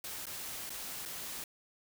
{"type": "noise with dropouts", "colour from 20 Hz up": "white", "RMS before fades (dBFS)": -42, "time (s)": [0.04, 1.44], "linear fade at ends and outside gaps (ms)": 2, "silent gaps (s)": [[0.256, 0.267], [0.695, 0.703], [1.053, 1.058]], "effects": []}